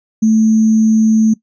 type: tone with sample-and-hold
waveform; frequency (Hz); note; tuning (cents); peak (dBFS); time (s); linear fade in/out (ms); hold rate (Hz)
sine; 220; A3; 0; -7; 0.22-1.34; 10; 6300
effects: noise-tail reverb RT60 0.1 s tail -19 dB re dry + resampled to 16000 Hz